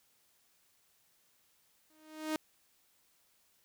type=tone with exponential growth; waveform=sawtooth; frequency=311.1 Hz; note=D#4; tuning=in tune; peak=-26 dBFS; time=1.9-2.36 s; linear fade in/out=2 ms; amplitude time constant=100 ms; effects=white hiss -71 dBFS RMS until 3.64 s